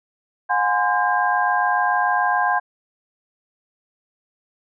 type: tone cluster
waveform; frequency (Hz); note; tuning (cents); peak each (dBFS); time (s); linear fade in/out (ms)
sine; 720 / 827 / 1032 / 1603; F#5 / G#5 / C6 / G6; -47 / -8 / -24 / +38; -22; 0.49-2.6; 20
effects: none